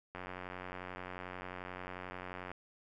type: click train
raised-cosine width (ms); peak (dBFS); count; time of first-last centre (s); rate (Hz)
0.5; -28; 217; 0.15-2.516; 91.3
effects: none